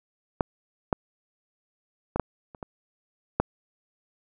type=clicks; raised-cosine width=1 ms; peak=-8 / -8 / -13 / -7 / -30 / -21 / -6 dBFS; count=7; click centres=0.408 / 0.928 / 2.16 / 2.197 / 2.548 / 2.628 / 3.4 s; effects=none